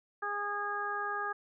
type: harmonic tone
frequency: 410 Hz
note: G#4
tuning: 22 cents flat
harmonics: 1 / 2 / 3 / 4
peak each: -42 / -39 / -36 / -37 dBFS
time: 0.22-1.33 s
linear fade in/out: 10 ms
effects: none